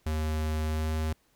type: tone with pitch glide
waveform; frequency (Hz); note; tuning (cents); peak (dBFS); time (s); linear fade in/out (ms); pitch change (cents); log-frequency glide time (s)
square; 77.78 to 78.55; D#2 to D#2; 0 to +17; -28; 0.06-1.13; 5; +17; 0.67-0.93
effects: pink hiss -68 dBFS RMS until 1.35 s